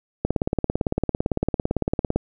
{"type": "click train", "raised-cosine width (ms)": 2, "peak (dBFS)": -7, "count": 35, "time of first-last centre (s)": [0.25, 2.16], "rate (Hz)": 17.8, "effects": []}